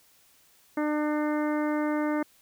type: harmonic tone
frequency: 300 Hz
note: D4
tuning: 37 cents sharp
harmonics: 1 / 2 / 3 / 4 / 5 / 6 / 7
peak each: -26 / -32 / -36 / -38 / -40 / -42 / -43 dBFS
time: 0.77-2.23 s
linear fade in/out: 5 ms
effects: white hiss -61 dBFS RMS until 2.41 s